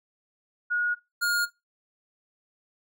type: tone pair in turn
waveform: sine / square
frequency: 1446 / 1423.6 Hz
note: F#6 / F6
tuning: -40 / +33 cents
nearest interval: unison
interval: 27 cents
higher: first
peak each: -23 dBFS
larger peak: neither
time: 0.7-0.95 / 1.21-1.46 s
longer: neither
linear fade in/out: 20 ms
effects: noise-tail reverb RT60 0.2 s tail -17 dB re dry

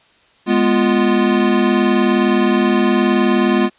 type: chord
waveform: square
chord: F diminished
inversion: first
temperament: equal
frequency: 207.7 / 246.9 / 349.2 Hz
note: Ab3 / Cb4 / F4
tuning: 0 / 0 / 0 cents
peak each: -17 dBFS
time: 0.46-3.7 s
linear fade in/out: 50 ms
effects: white hiss -53 dBFS RMS until 3.78 s + resampled to 8000 Hz

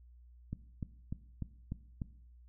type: click train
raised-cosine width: 5 ms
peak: -25 dBFS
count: 6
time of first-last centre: 0.53-2.018 s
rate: 3.36 Hz
effects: noise-tail reverb RT60 0.7 s tail -18 dB re dry + added 60 Hz sine -55 dBFS peak until 2.48 s

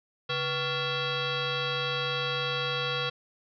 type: tone with frequency modulation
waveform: sine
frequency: 1396.9 Hz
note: F6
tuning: in tune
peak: -27 dBFS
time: 0.29-3.1 s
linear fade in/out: 10 ms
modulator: 629 Hz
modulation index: 4.2
effects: none

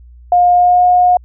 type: tone with pitch glide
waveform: sine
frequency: 711 to 719.7 Hz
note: F5 to F#5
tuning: +31 to -48 cents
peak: -6 dBFS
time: 0.32-1.17 s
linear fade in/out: 2 ms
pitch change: +21 cents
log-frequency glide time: 0.53-0.85 s
effects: added 60 Hz sine -36 dBFS peak until 1.24 s

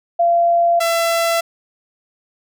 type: tone pair in turn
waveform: sine / sawtooth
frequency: 686 / 671.1 Hz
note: F5 / E5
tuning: -31 / +31 cents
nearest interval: unison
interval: 38 cents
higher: first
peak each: -11 dBFS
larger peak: neither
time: 0.19-0.8 / 0.8-1.41 s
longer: neither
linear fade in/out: 10 ms
effects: none

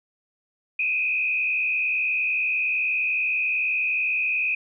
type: tone with frequency modulation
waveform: sine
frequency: 2505 Hz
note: D#7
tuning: 11 cents sharp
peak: -21 dBFS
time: 0.79-4.55 s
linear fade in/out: 5 ms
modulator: 68.8 Hz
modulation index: 1.3
effects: none

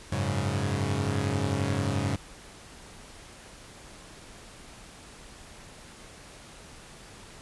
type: chord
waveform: sawtooth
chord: F# suspended second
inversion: none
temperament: equal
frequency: 92.5 / 103.83 / 138.59 Hz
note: F#2 / G#2 / C#3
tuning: 0 / 0 / 0 cents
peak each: -27 / -26 / -27 dBFS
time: 0.12-2.16 s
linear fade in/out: 5 ms
effects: pink hiss -48 dBFS RMS until 7.41 s + resampled to 24000 Hz

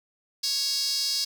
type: tone with high-pass filter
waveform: sawtooth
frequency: 554.4 Hz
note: C#5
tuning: in tune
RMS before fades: -27 dBFS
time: 0.43-1.25 s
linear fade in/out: 10 ms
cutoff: 4800 Hz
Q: 6.7
effects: none

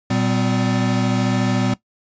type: tone cluster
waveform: square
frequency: 118.4 / 192.8 / 253.5 Hz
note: A#2 / G3 / B3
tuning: +27 / -28 / +45 cents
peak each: -22 dBFS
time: 0.1-1.74 s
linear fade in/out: 5 ms
effects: noise-tail reverb RT60 0.1 s tail -17 dB re dry + resampled to 16000 Hz

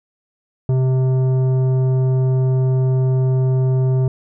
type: tone with tanh clipping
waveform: triangle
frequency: 130 Hz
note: C3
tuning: 11 cents flat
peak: -15 dBFS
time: 0.69-4.08 s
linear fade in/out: 2 ms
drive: 15 dB
effects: none

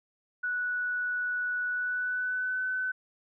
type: tone with pitch glide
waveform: sine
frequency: 1475 to 1511.2 Hz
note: F#6 to F#6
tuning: -6 to +36 cents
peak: -28 dBFS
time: 0.43-2.92 s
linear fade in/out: 10 ms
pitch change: +42 cents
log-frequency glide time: 1.7-2.63 s
effects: none

